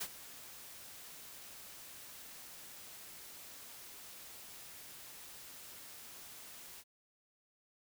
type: noise with ADSR envelope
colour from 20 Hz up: white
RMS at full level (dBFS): -38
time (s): 0-6.84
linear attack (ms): 16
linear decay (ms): 58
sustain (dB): -14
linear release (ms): 46
effects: none